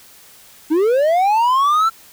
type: linear sweep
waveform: triangle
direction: up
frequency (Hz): 293.7 to 1358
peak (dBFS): -10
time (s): 0.7-1.9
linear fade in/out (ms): 20
effects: white hiss -45 dBFS RMS until 2.12 s